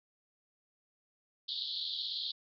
white band-pass noise, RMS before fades -38 dBFS, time 1.48-2.32 s, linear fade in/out 10 ms, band 3300 to 4500 Hz, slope 96 dB/octave, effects none

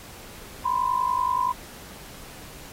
sine tone pair together, 982.5 / 1033 Hz, B5 / C6, -9 / -22 cents, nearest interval minor second, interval 87 cents, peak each -24 dBFS, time 0.64-1.53 s, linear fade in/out 20 ms, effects pink hiss -44 dBFS RMS until 2.72 s + AAC 48 kbps

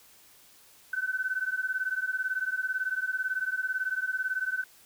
sine beating tone pair, 1510 / 1528 Hz, F#6 / G6, +35 / -45 cents, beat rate 18 Hz, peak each -31 dBFS, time 0.93-4.64 s, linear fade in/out 5 ms, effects white hiss -57 dBFS RMS until 4.85 s

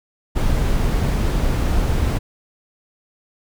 brown noise, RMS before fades -18 dBFS, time 0.35-2.19 s, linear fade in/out 20 ms, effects none

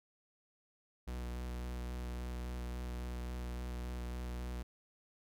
45% pulse tone with vibrato, 61.1 Hz, B1, 18 cents flat, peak -39 dBFS, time 1.07-4.63 s, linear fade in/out 10 ms, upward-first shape square, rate 3.6 Hz, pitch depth 11 cents each way, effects none

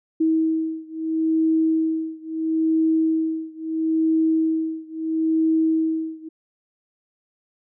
sine beating tone pair, 320.2 / 320.95 Hz, D#4 / E4, +50 / -46 cents, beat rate 0.75 Hz, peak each -21 / -22 dBFS, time 0.2-6.29 s, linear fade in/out 10 ms, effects none

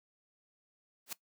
white noise with exponential growth, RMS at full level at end -33 dBFS, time 1.06-1.13 s, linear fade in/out 5 ms, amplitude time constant 15 ms, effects noise-tail reverb RT60 0.1 s tail -18 dB re dry + high-pass 150 Hz 12 dB/octave

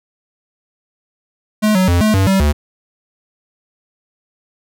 square tone with pitch steps, 213.6 / 186.1 / 87.3 / 215.3 / 96.3 / 192.8 / 73.8 Hz, G#3 / F#3 / F2 / A3 / G2 / G3 / D2, +49 / +10 / 0 / -37 / -30 / -28 / +9 cents, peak -11 dBFS, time 1.62-2.53 s, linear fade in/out 20 ms, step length 130 ms, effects none

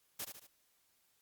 white noise with echo, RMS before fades -41 dBFS, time 0.19-0.25 s, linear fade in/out 10 ms, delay 74 ms, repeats 3, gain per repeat -6 dB, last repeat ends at 0.472 s, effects white hiss -74 dBFS RMS until 1.21 s + Opus 48 kbps

